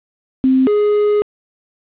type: tone pair in turn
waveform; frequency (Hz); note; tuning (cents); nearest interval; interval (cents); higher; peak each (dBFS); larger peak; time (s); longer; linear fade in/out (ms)
sine / triangle; 261.6 / 416.6; C4 / G#4; 0 / +5; minor sixth; 805; second; -9; neither; 0.44-0.67 / 0.67-1.22; second; 0
effects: resampled to 8000 Hz + 7-bit